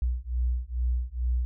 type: beating tone pair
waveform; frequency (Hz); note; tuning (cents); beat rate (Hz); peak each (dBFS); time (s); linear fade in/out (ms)
sine; 60 / 62.3; B1 / B1; -49 / +16; 2.3; -28; 0.02-1.45; 0
effects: none